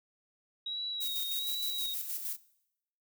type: tone with vibrato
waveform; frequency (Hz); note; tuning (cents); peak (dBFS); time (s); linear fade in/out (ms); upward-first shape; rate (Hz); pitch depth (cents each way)
sine; 3825; A#7; +44; -34; 0.66-1.94; 5; sine; 1.3; 45
type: noise with tremolo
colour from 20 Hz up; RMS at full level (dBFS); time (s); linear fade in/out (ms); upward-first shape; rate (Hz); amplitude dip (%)
violet; -36; 1-2.37; 20; square; 6.4; 45
effects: noise-tail reverb RT60 0.8 s tail -20 dB re dry